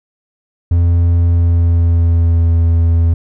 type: tone with pitch glide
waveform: triangle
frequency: 85.6 to 83.55 Hz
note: F2 to E2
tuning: -34 to +24 cents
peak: -6 dBFS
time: 0.71-3.14 s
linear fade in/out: 5 ms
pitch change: -42 cents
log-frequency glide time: 1.25-2.52 s
effects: none